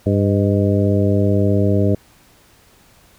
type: harmonic tone with a mistuned harmonic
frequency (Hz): 99.7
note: G2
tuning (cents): +30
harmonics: 1 / 2 / 3 / 4 / 5 / 6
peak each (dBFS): -16 / -19 / -21 / -22 / -23 / -24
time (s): 0.06-1.95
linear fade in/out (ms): 5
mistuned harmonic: 6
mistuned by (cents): +59
effects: pink hiss -51 dBFS RMS until 3.18 s